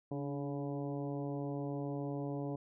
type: harmonic tone with a mistuned harmonic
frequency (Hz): 140.9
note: C#3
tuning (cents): +29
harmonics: 1 / 2 / 3 / 4 / 5 / 6 / 7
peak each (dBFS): -40 / -40 / -44 / -46 / -49 / -54 / -55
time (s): 0.11-2.56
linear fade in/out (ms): 5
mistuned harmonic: 2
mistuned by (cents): +42
effects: none